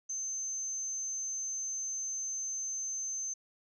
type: tone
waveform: sine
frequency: 6240 Hz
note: G8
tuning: 9 cents flat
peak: -34 dBFS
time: 0.09-3.34 s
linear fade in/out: 10 ms
effects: none